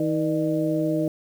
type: harmonic tone with a mistuned harmonic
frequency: 158.8 Hz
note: D#3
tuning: 36 cents sharp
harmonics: 1 / 2 / 3 / 4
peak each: -28 / -23 / -31 / -27 dBFS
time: 0-1.08 s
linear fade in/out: 2 ms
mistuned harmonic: 4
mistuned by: -87 cents
effects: 8-bit